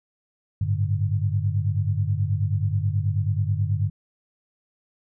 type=chord; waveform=sine; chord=G suspended second; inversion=none; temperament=equal with one note detuned; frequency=98 / 107.3 / 146.83 Hz; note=G2 / A2 / D3; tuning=0 / -43 / 0 cents; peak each=-23 / -25 / -28 dBFS; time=0.61-3.9 s; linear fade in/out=5 ms; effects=none